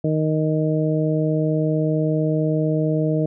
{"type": "harmonic tone", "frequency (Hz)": 155.56, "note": "D#3", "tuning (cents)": 0, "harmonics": [1, 2, 3, 4], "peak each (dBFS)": [-20, -23, -25, -26], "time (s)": [0.04, 3.26], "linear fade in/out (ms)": 5, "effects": []}